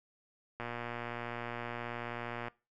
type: click train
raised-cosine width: 0.5 ms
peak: -24 dBFS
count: 225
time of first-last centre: 0.6-2.482 s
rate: 119 Hz
effects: noise-tail reverb RT60 0.3 s tail -22 dB re dry